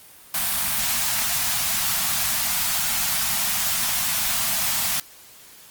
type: band-stop noise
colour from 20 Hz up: white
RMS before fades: -23 dBFS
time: 0.34-5 s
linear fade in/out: 2 ms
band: 250 to 620 Hz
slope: 96 dB/octave
effects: white hiss -47 dBFS RMS until 5.7 s + Opus 32 kbps